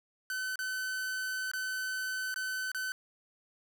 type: tone with dropouts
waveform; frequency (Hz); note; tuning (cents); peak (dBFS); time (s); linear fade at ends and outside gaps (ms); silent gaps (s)
45% pulse; 1519; F#6; +45; -33; 0.3-2.92; 1; 0.557-0.59 / 1.515-1.535 / 2.342-2.36 / 2.717-2.747
effects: 11-bit